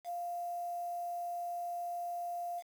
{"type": "tone with quantisation", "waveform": "sine", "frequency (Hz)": 698.5, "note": "F5", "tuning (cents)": 0, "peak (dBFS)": -36, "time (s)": [0.04, 2.63], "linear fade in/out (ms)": 50, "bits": 9, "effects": []}